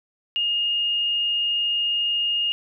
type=tone with frequency modulation; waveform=sine; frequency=2843 Hz; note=F7; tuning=30 cents sharp; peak=-20 dBFS; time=0.36-2.52 s; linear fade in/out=0 ms; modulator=22.3 Hz; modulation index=0.22; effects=none